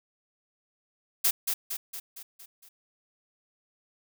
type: noise with echo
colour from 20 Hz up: blue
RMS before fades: -23 dBFS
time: 1.24-1.31 s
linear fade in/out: 10 ms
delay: 230 ms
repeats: 6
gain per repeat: -5 dB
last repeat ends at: 2.69 s
effects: none